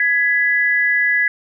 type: tone pair together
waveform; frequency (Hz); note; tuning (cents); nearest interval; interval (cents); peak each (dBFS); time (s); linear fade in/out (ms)
sine; 1673 / 1989.5; G#6 / B6; +12 / +12; minor third; 300; -16; 0-1.28; 2
effects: none